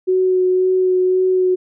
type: tone with vibrato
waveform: sine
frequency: 370 Hz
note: F#4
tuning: in tune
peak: -12 dBFS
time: 0.07-1.56 s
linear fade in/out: 20 ms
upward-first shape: sine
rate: 1.9 Hz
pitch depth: 12 cents each way
effects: none